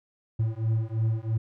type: beating tone pair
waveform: triangle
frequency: 110 / 113 Hz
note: A2 / A2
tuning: 0 / +47 cents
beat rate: 3 Hz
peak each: -25 dBFS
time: 0.39-1.38 s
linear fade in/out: 10 ms
effects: none